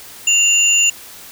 sine tone pair together, 2779 / 6995 Hz, F7 / A8, -9 / -11 cents, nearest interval octave + major third, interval 1598 cents, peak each -13 dBFS, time 0.27-0.9 s, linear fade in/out 5 ms, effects white hiss -37 dBFS RMS until 1.31 s

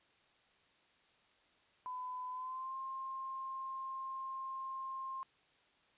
sine tone with pitch glide, 1006 to 1060.9 Hz, B5 to C6, +32 to +24 cents, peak -40 dBFS, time 1.86-5.23 s, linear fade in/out 0 ms, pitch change +92 cents, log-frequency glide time 2.3-2.76 s, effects white hiss -70 dBFS RMS until 5.97 s + resampled to 8000 Hz

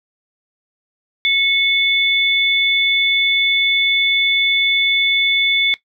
sine tone pair together, 2200 / 3492 Hz, C#7 / A7, -14 / -14 cents, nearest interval minor sixth, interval 800 cents, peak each -15 dBFS, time 1.25-5.74 s, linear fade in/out 0 ms, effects noise-tail reverb RT60 0.1 s tail -17 dB re dry

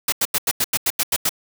white noise bursts, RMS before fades -19 dBFS, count 10, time 0.08-1.293 s, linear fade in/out 5 ms, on 43 ms, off 87 ms, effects none

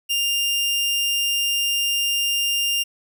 sawtooth tone, 2800 Hz, F7, 4 cents sharp, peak -16 dBFS, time 0.09-2.84 s, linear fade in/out 20 ms, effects none

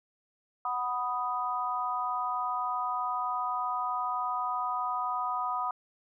sine chord, B major, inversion second, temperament equal, 740 / 987.8 / 1244.5 Hz, F#5 / B5 / D#6, 0 / 0 / 0 cents, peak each -35 / -33 / -32 dBFS, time 0.65-5.71 s, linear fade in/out 2 ms, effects none

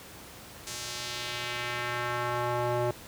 square tone with band-pass filter sweep, 121.2 Hz, B2, 32 cents flat, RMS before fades -32 dBFS, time 0.67-2.91 s, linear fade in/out 0 ms, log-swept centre 7000 to 580 Hz, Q 1.2, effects pink hiss -47 dBFS RMS until 3.07 s + high-pass 60 Hz 12 dB/octave

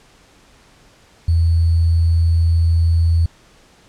sine tone with sample-and-hold, 83.2 Hz, E2, 17 cents sharp, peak -11 dBFS, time 1.28-3.26 s, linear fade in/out 5 ms, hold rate 4410 Hz, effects pink hiss -50 dBFS RMS until 3.88 s + low-pass 8000 Hz 12 dB/octave

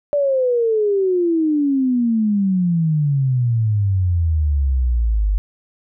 sine exponential sweep, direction down, 587.3 to 48.35 Hz, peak -14 dBFS, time 0.13-5.38 s, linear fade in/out 0 ms, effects none

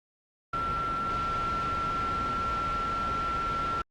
sine tone in noise, 1354 Hz, E6, 46 cents sharp, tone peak -28 dBFS, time 0.53-3.82 s, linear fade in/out 5 ms, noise pink, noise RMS -35 dBFS, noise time 0.53-3.82 s, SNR +4 dB, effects low-pass 3000 Hz 12 dB/octave + Opus 48 kbps

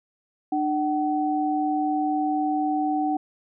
sine tone pair together, 300 / 756 Hz, D4 / F#5, +37 / +37 cents, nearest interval octave + major third, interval 1600 cents, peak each -24 dBFS, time 0.52-3.17 s, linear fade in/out 5 ms, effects none

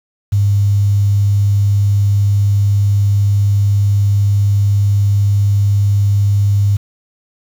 sine tone with quantisation, 101 Hz, G#2, 48 cents flat, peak -9 dBFS, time 0.32-6.77 s, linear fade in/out 10 ms, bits 6, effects none

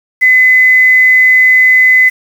sine tone with quantisation, 2025 Hz, B6, 43 cents sharp, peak -3 dBFS, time 0.21-2.1 s, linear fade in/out 20 ms, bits 5, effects none

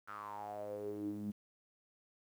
sawtooth tone with band-pass filter sweep, 103.83 Hz, G#2, in tune, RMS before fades -43 dBFS, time 0.07-1.32 s, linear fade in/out 20 ms, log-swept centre 1400 to 210 Hz, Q 8.4, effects 11-bit

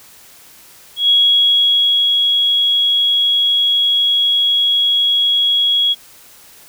sine tone with ADSR envelope, 3324 Hz, G#7, 1 cent sharp, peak -8 dBFS, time 0.96-5.95 s, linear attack 130 ms, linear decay 1000 ms, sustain -3 dB, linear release 32 ms, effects white hiss -43 dBFS RMS until 6.68 s

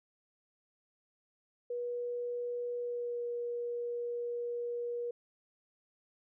sine tone with pitch glide, 484 to 478.2 Hz, B4 to A#4, -35 to +44 cents, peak -34 dBFS, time 1.7-5.11 s, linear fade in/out 5 ms, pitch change -21 cents, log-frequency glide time 2.78-3.25 s, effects none

